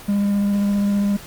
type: tone with vibrato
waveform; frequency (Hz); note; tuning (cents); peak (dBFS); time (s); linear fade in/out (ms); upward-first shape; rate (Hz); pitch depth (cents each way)
triangle; 202.1; G#3; -47; -14; 0.08-1.17; 10; sine; 15; 11
effects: pink hiss -39 dBFS RMS until 1.26 s + Opus 48 kbps